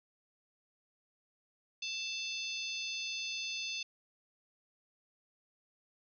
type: harmonic tone with a mistuned harmonic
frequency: 884 Hz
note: A5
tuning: 8 cents sharp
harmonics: 3 / 4 / 5 / 6 / 7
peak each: -40 / -42 / -44 / -46 / -47 dBFS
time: 1.82-3.83 s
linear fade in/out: 5 ms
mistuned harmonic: 6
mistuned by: -99 cents
effects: none